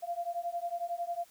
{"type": "beating tone pair", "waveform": "sine", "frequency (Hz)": [686, 697], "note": ["F5", "F5"], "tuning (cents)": [-31, -4], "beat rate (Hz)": 11, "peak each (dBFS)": [-36, -36], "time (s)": [0.02, 1.25], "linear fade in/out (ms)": 20, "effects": ["white hiss -61 dBFS RMS until 1.3 s"]}